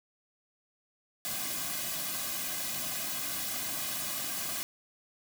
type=noise with comb filter; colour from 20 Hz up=white; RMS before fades=-35 dBFS; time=1.25-4.63 s; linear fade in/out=0 ms; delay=2.2 ms; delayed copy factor=-0.95; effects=none